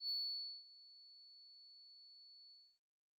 sine tone with ADSR envelope, 4435 Hz, C#8, in tune, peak -36 dBFS, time 0-2.79 s, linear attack 92 ms, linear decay 540 ms, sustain -23 dB, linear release 280 ms, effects tanh soft clip ceiling -34 dBFS + Opus 24 kbps

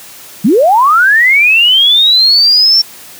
sine linear sweep, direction up, 171.1 to 5490 Hz, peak -4 dBFS, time 0.44-2.82 s, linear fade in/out 10 ms, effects white hiss -33 dBFS RMS until 3.19 s + high-pass 100 Hz 12 dB/octave

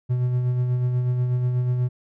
triangle tone with tremolo, 124.5 Hz, B2, 14 cents sharp, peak -16 dBFS, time 0.09-1.89 s, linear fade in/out 20 ms, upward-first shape sine, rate 8.2 Hz, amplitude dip 35%, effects none

